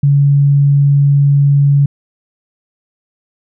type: tone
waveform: sine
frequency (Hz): 141.6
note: C#3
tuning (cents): +37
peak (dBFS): -6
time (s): 0.03-1.86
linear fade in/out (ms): 5
effects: none